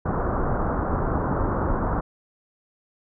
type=low-pass noise; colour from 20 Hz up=pink; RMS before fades=-24 dBFS; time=0.05-2.01 s; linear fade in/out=10 ms; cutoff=1400 Hz; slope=48 dB/octave; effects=none